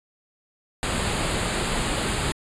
pink band-stop noise, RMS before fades -25 dBFS, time 0.83-2.32 s, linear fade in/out 0 ms, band 4800 to 6800 Hz, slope 96 dB/octave, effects resampled to 22050 Hz

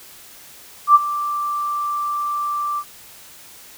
sine tone with ADSR envelope, 1174.7 Hz, D6, in tune, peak -4 dBFS, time 0.87-2.84 s, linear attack 79 ms, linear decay 29 ms, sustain -16 dB, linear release 60 ms, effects white hiss -43 dBFS RMS until 3.77 s

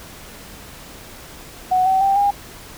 sine tone with pitch steps, 740 / 762.1 / 784.9 / 808.4 Hz, F#5 / G5 / G5 / G#5, 0 / -49 / +2 / -47 cents, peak -13 dBFS, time 1.71-2.31 s, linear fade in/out 10 ms, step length 150 ms, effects pink hiss -39 dBFS RMS until 2.77 s

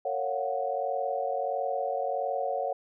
sine chord, Gb major seventh, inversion first, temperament equal with one note detuned, 457.1 / 554.4 / 698.5 / 740 Hz, Bb4 / Db5 / F5 / Gb5, -34 / 0 / 0 / 0 cents, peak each -36 / -31 / -35 / -32 dBFS, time 0.05-2.73 s, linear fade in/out 5 ms, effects none

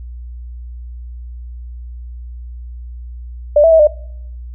sine tone with pitch steps, 590 / 656 / 644 / 601 Hz, D5 / E5 / E5 / D5, +8 / -9 / -41 / +40 cents, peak -5 dBFS, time 3.56-3.872 s, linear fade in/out 5 ms, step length 78 ms, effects noise-tail reverb RT60 0.7 s tail -22 dB re dry + added 60 Hz sine -27 dBFS peak until 4.54 s

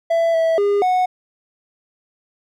triangle tone with pitch steps, 666 / 654 / 406.1 / 735 Hz, E5 / E5 / G#4 / F#5, +18 / -14 / -39 / -12 cents, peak -12 dBFS, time 0.1-1.06 s, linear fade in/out 10 ms, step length 240 ms, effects none

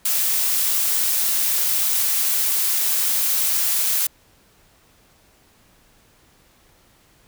blue noise, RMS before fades -20 dBFS, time 0.05-4.07 s, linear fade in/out 5 ms, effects pink hiss -56 dBFS RMS until 7.27 s

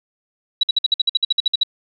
sine tone bursts, 3900 Hz, B7, 23 cents flat, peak -12 dBFS, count 14, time 0.61-1.634 s, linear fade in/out 5 ms, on 23 ms, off 54 ms, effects none

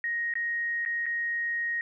sine tone with dropouts, 1874 Hz, A#6, 9 cents sharp, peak -27 dBFS, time 0.04-1.81 s, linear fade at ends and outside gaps 1 ms, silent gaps 0.338-0.354 / 0.851-0.86 / 1.058-1.064 s, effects none

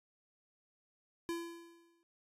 square tone with exponential decay, 338.3 Hz, E4, 45 cents sharp, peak -35 dBFS, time 1.29-2.03 s, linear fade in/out 0 ms, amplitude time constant 160 ms, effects resampled to 32000 Hz

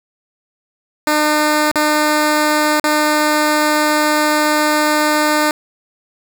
10% pulse tone with dropouts, 302.4 Hz, D#4, 49 cents flat, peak -4 dBFS, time 1.07-5.51 s, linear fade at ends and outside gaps 1 ms, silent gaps 1.715-1.757 / 2.798-2.84 s, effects none

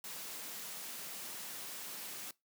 white high-pass noise, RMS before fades -45 dBFS, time 0.04-2.31 s, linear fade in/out 2 ms, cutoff 130 Hz, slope 48 dB/octave, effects noise-tail reverb RT60 0.2 s tail -22 dB re dry

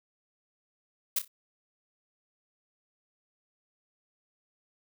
blue noise with echo, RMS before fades -27 dBFS, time 1.16-1.19 s, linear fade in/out 5 ms, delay 30 ms, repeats 3, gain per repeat -11 dB, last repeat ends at 1.28 s, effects none

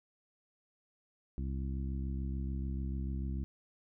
harmonic tone, 66.8 Hz, C2, 36 cents sharp, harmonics 1 / 2 / 3 / 4 / 5, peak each -35 / -42 / -43 / -48 / -51 dBFS, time 1.38-3.44 s, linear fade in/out 0 ms, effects none

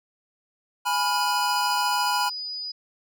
square chord, F diminished, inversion first, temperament equal with one note detuned, 830.6 / 987.8 / 1417.2 Hz, Ab5 / Cb6 / F6, 0 / 0 / +25 cents, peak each -28 / -25 / -31 dBFS, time 0.85-2.3 s, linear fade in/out 20 ms
sine tone, 4953 Hz, D#8, 9 cents flat, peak -30 dBFS, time 0.93-2.72 s, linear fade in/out 10 ms
effects none

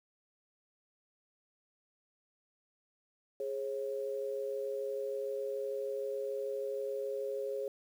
sine tone pair together, 415.3 / 542 Hz, G#4 / C#5, 0 / -39 cents, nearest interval perfect fourth, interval 461 cents, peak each -37 / -37 dBFS, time 3.4-7.68 s, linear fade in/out 2 ms, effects 10-bit

